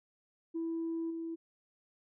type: tone with level steps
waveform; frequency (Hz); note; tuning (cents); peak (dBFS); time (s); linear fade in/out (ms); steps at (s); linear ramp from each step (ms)
sine; 329.6; E4; 0; -32 / -36; 0.54-1.36; 20; 1.1; 10
effects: tanh soft clip ceiling -30 dBFS